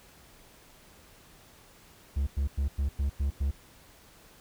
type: tone bursts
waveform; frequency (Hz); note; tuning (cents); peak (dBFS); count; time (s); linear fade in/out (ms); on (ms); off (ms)
triangle; 69.7; C#2; +10; -23; 7; 2.16-3.512; 10; 110; 97
effects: pink hiss -56 dBFS RMS until 4.4 s